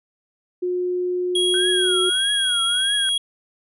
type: tone with pitch glide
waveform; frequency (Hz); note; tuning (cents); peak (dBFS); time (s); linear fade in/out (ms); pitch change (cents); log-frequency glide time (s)
sine; 360 to 366.9; F#4 to F#4; -47 to -15; -20; 0.62-2.1; 10; +32; 1.33-1.95
type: tone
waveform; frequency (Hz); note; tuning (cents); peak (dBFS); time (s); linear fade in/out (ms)
square; 3300; G#7; -12; -19; 1.35-3.18; 5
type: tone with vibrato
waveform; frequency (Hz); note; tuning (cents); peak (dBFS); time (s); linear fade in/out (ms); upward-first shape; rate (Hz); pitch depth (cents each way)
sine; 1504; F#6; +28; -26; 1.54-3.09; 0; triangle; 1.6; 210
effects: resampled to 32000 Hz